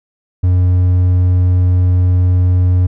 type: tone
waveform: triangle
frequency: 90.4 Hz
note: F#2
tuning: 40 cents flat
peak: -6 dBFS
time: 0.43-2.87 s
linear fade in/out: 10 ms
effects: none